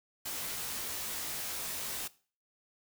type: noise with comb filter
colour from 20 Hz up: white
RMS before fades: -38 dBFS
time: 0.25-2.08 s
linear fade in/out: 10 ms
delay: 18 ms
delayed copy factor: -0.85
effects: noise-tail reverb RT60 0.4 s tail -19 dB re dry